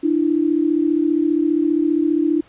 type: tone pair together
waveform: sine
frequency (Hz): 299.4 / 334.4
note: D4 / E4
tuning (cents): +33 / +25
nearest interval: major second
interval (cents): 192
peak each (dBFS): -17 / -18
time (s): 0.03-2.41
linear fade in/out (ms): 10
effects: pink hiss -52 dBFS RMS until 2.48 s + resampled to 8000 Hz